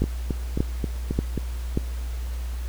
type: two click trains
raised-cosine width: 3 ms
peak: -12 / -9 dBFS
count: 6 / 4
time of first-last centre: 0.04-1.377 / 0.02-1.774 s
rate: 3.74 / 1.71 Hz
effects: added 60 Hz sine -27 dBFS peak until 2.68 s + pink hiss -45 dBFS RMS until 2.68 s